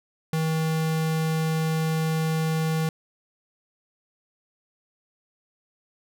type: tone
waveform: square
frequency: 159.5 Hz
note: D#3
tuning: 43 cents sharp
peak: -23 dBFS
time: 0.33-2.89 s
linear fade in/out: 2 ms
effects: none